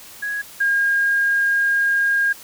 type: tone pair in turn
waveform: sine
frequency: 1661.2 / 1620.4 Hz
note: G#6 / G#6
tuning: 0 / -43 cents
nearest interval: unison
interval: 43 cents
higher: first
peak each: -22 / -15 dBFS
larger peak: second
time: 0.22-0.42 / 0.6-2.33 s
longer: second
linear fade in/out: 10 ms
effects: white hiss -41 dBFS RMS until 2.43 s